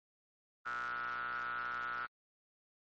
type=ring-modulated tone; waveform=square; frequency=61.2 Hz; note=B1; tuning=15 cents flat; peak=-35 dBFS; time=0.65-2.07 s; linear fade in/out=20 ms; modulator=1380 Hz; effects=low-pass 5000 Hz 12 dB/octave + MP3 32 kbps